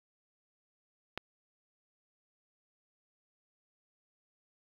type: click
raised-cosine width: 0.3 ms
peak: -19 dBFS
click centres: 1.176 s
effects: low-pass 5000 Hz 12 dB/octave + 8-bit